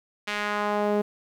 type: tone with band-pass filter sweep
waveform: sawtooth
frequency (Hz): 207.7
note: G#3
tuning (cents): 0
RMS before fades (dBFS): -26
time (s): 0.27-1.02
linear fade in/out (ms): 10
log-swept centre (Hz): 2500 to 430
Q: 1.3
effects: 9-bit